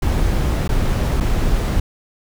brown noise with dropouts, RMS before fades -17 dBFS, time 0.02-1.8 s, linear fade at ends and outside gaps 5 ms, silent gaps 0.678-0.69 / 1.202-1.206 s, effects none

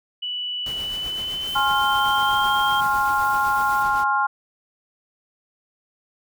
sine tone with pitch glide, 2960 to 3191 Hz, F#7 to G7, 0 to +30 cents, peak -25 dBFS, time 0.22-2.81 s, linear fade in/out 10 ms, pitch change +130 cents, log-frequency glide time 0.75-2.54 s
pink noise with tremolo, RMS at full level -37 dBFS, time 0.66-4.04 s, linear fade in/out 2 ms, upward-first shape sine, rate 7.9 Hz, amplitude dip 45%
blue noise, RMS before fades -40 dBFS, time 1.47-3.83 s, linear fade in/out 2 ms
sine chord, F minor, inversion first, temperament equal with one note detuned, 830.6 / 1064.8 / 1396.9 Hz, Ab5 / C6 / F6, 0 / +30 / 0 cents, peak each -22 dBFS, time 1.55-4.27 s, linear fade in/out 10 ms
effects none

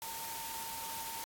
sine tone in noise, 908 Hz, A#5, 46 cents flat, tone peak -44 dBFS, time 0.02-1.24 s, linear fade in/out 0 ms, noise white, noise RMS -43 dBFS, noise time 0.02-1.24 s, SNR -4 dB, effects AAC 64 kbps

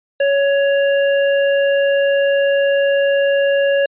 square tone, 558 Hz, C#5, 11 cents sharp, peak -13 dBFS, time 0.2-3.86 s, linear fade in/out 5 ms, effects resampled to 8000 Hz

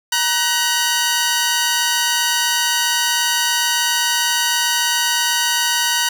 10% pulse tone pair together, 947.7 / 1503 Hz, A#5 / F#6, +28 / +27 cents, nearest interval minor sixth, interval 799 cents, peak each -10 dBFS, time 0.12-6.09 s, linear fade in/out 5 ms, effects none

